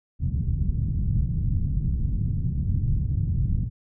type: low-pass noise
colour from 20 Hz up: white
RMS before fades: -24 dBFS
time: 0.19-3.7 s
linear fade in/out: 50 ms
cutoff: 140 Hz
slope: 24 dB/octave
effects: none